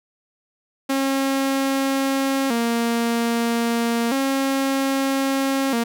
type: tone with vibrato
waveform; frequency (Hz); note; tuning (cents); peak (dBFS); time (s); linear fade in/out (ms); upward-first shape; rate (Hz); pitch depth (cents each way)
sawtooth; 251.4; B3; +31; -15; 0.89-5.84; 10; square; 0.31; 130
effects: none